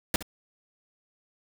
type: noise with echo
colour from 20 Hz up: pink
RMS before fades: -24 dBFS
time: 0.14-0.16 s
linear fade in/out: 2 ms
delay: 66 ms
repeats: 1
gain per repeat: -14 dB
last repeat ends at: 0.226 s
effects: none